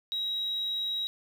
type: tone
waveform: sine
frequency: 3835 Hz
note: A#7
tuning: 48 cents sharp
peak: -28 dBFS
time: 0.12-1.07 s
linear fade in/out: 0 ms
effects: tanh soft clip ceiling -24 dBFS + 9-bit